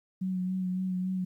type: tone with vibrato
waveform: sine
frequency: 185 Hz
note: F#3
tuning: in tune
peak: -28 dBFS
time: 0.21-1.25 s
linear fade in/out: 10 ms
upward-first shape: sine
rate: 3.6 Hz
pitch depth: 24 cents each way
effects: 11-bit